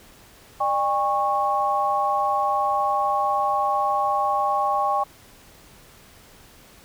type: tone cluster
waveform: sine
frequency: 599 / 806 / 1101 Hz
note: D5 / G5 / C#6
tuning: +34 / +48 / -12 cents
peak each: -28 / -22 / -23 dBFS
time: 0.6-5.04 s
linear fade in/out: 10 ms
effects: pink hiss -50 dBFS RMS until 6.84 s